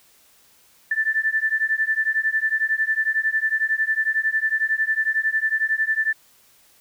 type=beating tone pair; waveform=sine; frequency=1760 / 1771 Hz; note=A6 / A6; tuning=0 / +11 cents; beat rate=11 Hz; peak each=-22 dBFS; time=0.91-6.13 s; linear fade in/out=5 ms; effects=white hiss -56 dBFS RMS until 6.8 s

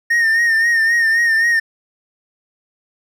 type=tone with vibrato; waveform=triangle; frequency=1834 Hz; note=A#6; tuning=29 cents flat; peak=-10 dBFS; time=0.1-1.6 s; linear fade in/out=10 ms; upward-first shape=sine; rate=3.8 Hz; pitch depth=49 cents each way; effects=none

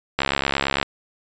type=click train; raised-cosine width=0.3 ms; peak=-3 dBFS; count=45; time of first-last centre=0.19-0.829 s; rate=68.9 Hz; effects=resampled to 16000 Hz

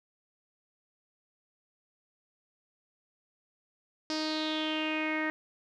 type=tone with low-pass filter sweep; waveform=sawtooth; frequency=311.1 Hz; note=D#4; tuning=in tune; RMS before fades=-32 dBFS; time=4.1-5.3 s; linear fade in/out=0 ms; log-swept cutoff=5100 to 1900 Hz; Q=5.9; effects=none

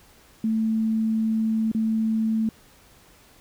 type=tone with dropouts; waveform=sine; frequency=221.3 Hz; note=A3; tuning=10 cents sharp; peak=-20 dBFS; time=0.44-2.49 s; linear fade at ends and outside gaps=2 ms; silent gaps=1.716-1.748 s; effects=pink hiss -54 dBFS RMS until 3.4 s

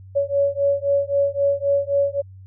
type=beating tone pair; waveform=sine; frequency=560 / 563.8 Hz; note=C#5 / C#5; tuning=+18 / +29 cents; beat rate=3.8 Hz; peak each=-20 dBFS; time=0.15-2.22 s; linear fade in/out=20 ms; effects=added 95 Hz sine -39 dBFS peak until 2.46 s

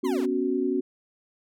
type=chord; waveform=sine; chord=B suspended second; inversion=none; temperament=equal; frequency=246.9 / 277.2 / 370 Hz; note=B3 / C#4 / F#4; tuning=0 / 0 / 0 cents; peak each=-29 / -27 / -26 dBFS; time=0.03-0.81 s; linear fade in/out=10 ms
type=linear sweep; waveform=40% pulse; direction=down; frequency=1096 to 208.5 Hz; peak=-33 dBFS; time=0.04-0.26 s; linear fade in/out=10 ms
effects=none

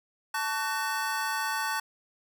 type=tone cluster; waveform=square; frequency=881 / 1129 / 1505 / 1831 Hz; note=A5 / C#6 / F#6 / A#6; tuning=+2 / +31 / +29 / -32 cents; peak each=-33 / -36 / -34 / -37 dBFS; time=0.34-1.8 s; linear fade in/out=5 ms; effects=none

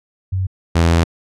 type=tone pair in turn; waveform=sine / sawtooth; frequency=94.2 / 83.68 Hz; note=F#2 / E2; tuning=+32 / +27 cents; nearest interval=major second; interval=205 cents; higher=first; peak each=-16 / -7 dBFS; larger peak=second; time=0.32-0.47 / 0.75-1.04 s; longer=second; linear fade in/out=10 ms; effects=low-pass 8000 Hz 12 dB/octave

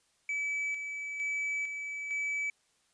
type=tone with tremolo; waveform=triangle; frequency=2296 Hz; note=D7; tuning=40 cents flat; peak=-29 dBFS; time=0.29-2.5 s; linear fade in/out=2 ms; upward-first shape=square; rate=1.1 Hz; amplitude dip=45%; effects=white hiss -71 dBFS RMS until 2.93 s + resampled to 22050 Hz

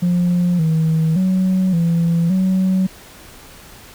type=tone with pitch steps; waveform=sine; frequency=176.6 / 160 / 186.7 / 168.3 / 187.7 Hz; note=F3 / D#3 / F#3 / E3 / F#3; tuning=+20 / +49 / +16 / +36 / +25 cents; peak=-11 dBFS; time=0.02-2.87 s; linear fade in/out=10 ms; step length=570 ms; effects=tanh soft clip ceiling -11 dBFS + pink hiss -41 dBFS RMS until 3.94 s

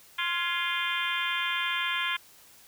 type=harmonic tone with a mistuned harmonic; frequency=349.2 Hz; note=F4; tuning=in tune; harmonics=3 / 4 / 5 / 6 / 7 / 8 / 9 / 10; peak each=-34 / -36 / -34 / -34 / -35 / -40 / -34 / -38 dBFS; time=0.18-2.17 s; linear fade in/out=10 ms; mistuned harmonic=5; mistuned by=-65 cents; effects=white hiss -55 dBFS RMS until 2.67 s

